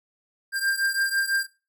square beating tone pair, 1590 / 1596 Hz, G6 / G6, +24 / +31 cents, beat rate 6 Hz, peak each -25 / -28 dBFS, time 0.52-1.47 s, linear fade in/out 50 ms, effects noise-tail reverb RT60 0.3 s tail -21 dB re dry

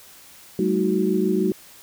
sine tone cluster, 192.1 / 218.6 / 317.8 / 371.7 Hz, G3 / A3 / D#4 / F#4, -35 / -11 / +37 / +8 cents, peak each -23 / -25 / -25 / -22 dBFS, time 0.59-1.52 s, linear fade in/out 2 ms, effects white hiss -47 dBFS RMS until 1.82 s

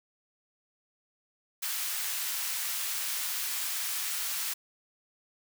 white high-pass noise, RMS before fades -33 dBFS, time 1.62-4.54 s, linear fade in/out 10 ms, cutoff 1200 Hz, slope 12 dB/octave, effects none

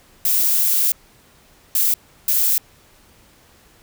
violet noise bursts at uneven times, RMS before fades -17 dBFS, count 3, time 0.25-0.92 / 1.75-1.94 / 2.28-2.58 s, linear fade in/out 2 ms, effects pink hiss -52 dBFS RMS until 3.82 s

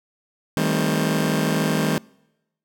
sawtooth chord, A half-diminished seventh, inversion second, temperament just, 158.4 / 198 / 220 / 264 Hz, Eb3 / G3 / A3 / C4, +31 / +18 / 0 / +16 cents, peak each -19 / -21 / -22 / -22 dBFS, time 0.57-1.98 s, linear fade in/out 0 ms, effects noise-tail reverb RT60 0.9 s tail -26 dB re dry

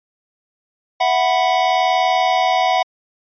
square chord, E suspended second, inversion none, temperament equal, 659.3 / 740 / 987.8 Hz, E5 / F#5 / B5, 0 / 0 / 0 cents, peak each -22 / -16 / -22 dBFS, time 1-2.83 s, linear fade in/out 10 ms, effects resampled to 11025 Hz

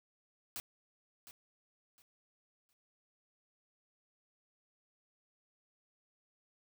white noise with echo, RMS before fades -42 dBFS, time 0.56-0.6 s, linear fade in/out 0 ms, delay 710 ms, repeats 3, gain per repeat -12 dB, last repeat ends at 2.73 s, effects none

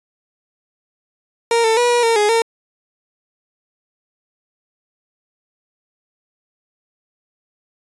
30% pulse tone with pitch steps, 465.2 / 447.1 / 484.3 / 481.2 / 458.4 / 417.1 / 457.3 Hz, A#4 / A4 / B4 / B4 / A#4 / G#4 / A#4, -4 / +28 / -34 / -45 / -29 / +7 / -33 cents, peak -10 dBFS, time 1.51-2.42 s, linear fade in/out 2 ms, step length 130 ms, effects resampled to 24000 Hz

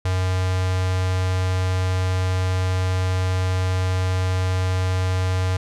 square tone with notch filter, 92.5 Hz, F#2, in tune, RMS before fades -21 dBFS, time 0.05-5.57 s, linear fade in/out 5 ms, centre 240 Hz, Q 0.92, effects low-pass 8000 Hz 12 dB/octave

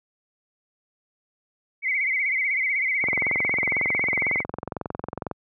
sine tone with vibrato, 2150 Hz, C7, 47 cents sharp, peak -21 dBFS, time 1.82-4.44 s, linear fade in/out 50 ms, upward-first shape sine, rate 16 Hz, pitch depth 110 cents each way
click train, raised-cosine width 1 ms, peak -15 dBFS, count 51, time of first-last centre 3.04-5.313 s, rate 22 Hz
effects high-pass 80 Hz 12 dB/octave

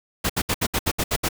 pink noise bursts, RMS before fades -22 dBFS, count 9, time 0.24-1.288 s, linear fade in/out 10 ms, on 56 ms, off 68 ms, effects none

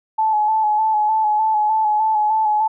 sine tone with vibrato, 861 Hz, A5, 38 cents flat, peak -14 dBFS, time 0.18-2.68 s, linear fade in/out 10 ms, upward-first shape square, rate 3.3 Hz, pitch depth 29 cents each way, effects none

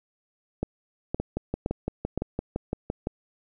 two click trains, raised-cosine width 2 ms, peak -13 / -14 dBFS, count 4 / 12, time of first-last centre 0.63-2.176 / 1.2-3.071 s, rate 1.94 / 5.88 Hz, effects none

